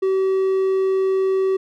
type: tone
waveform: triangle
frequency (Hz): 382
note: G4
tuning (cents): -45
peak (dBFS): -14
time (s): 0.02-1.57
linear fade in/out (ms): 10
effects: none